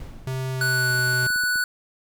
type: noise with exponential decay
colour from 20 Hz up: brown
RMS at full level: -34 dBFS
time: 0-1.11 s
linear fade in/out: 2 ms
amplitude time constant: 240 ms
type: tone with pitch glide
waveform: square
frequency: 130.81 to 125.7 Hz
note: C3 to B2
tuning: 0 to +31 cents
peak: -26 dBFS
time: 0.27-1.27 s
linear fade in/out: 2 ms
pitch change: -69 cents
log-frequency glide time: 0.52-0.92 s
type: tone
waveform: square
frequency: 1480 Hz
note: F#6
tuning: in tune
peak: -21 dBFS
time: 0.61-1.64 s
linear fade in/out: 2 ms
type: clicks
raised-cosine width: 3 ms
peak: -30 dBFS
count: 10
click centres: 0.906 / 0.95 / 0.992 / 1.075 / 1.133 / 1.232 / 1.304 / 1.36 / 1.437 / 1.558 s
effects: none